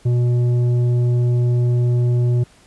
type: tone with tanh clipping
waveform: triangle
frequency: 121.7 Hz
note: B2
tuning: 25 cents flat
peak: -15 dBFS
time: 0.05-2.44 s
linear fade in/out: 10 ms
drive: 12 dB
effects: pink hiss -51 dBFS RMS until 2.66 s + resampled to 24000 Hz